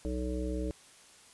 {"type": "harmonic tone", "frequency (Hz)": 62.5, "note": "B1", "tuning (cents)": 21, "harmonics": [1, 3, 5, 7, 9], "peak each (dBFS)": [-34, -41, -37, -40, -42], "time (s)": [0.05, 0.71], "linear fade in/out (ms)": 0, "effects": ["white hiss -57 dBFS RMS until 1.33 s", "resampled to 24000 Hz"]}